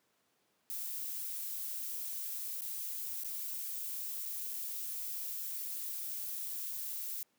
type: noise with dropouts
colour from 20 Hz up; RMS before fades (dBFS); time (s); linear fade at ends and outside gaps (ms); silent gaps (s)
violet; -40; 0.7-7.23; 0; 2.609-2.619 / 3.236-3.246 / 4.254-4.259 / 4.536-4.54
effects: pink hiss -75 dBFS RMS until 7.38 s + high-pass 200 Hz 12 dB/octave